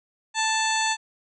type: harmonic tone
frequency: 881 Hz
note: A5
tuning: 2 cents sharp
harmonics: 1 / 2 / 3 / 4 / 5 / 7 / 8 / 9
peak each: -25 / -28 / -30 / -31 / -32 / -33 / -34 / -35 dBFS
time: 0.34-0.97 s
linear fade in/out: 50 ms
effects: none